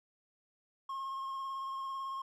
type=tone with vibrato; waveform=triangle; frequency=1076 Hz; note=C6; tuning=48 cents sharp; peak=-35 dBFS; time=0.89-2.22 s; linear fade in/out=5 ms; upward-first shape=sine; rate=18 Hz; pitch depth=19 cents each way; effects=none